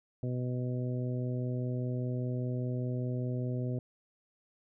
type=harmonic tone; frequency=125 Hz; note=B2; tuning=21 cents sharp; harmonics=1 / 2 / 3 / 4 / 5; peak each=-32 / -38 / -42 / -44 / -46 dBFS; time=0.23-3.79 s; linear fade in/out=2 ms; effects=none